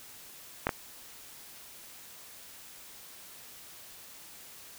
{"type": "clicks", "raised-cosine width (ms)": 0.5, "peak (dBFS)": [-11, -13], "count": 2, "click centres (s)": [0.669, 0.692], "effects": ["white hiss -50 dBFS RMS until 4.78 s"]}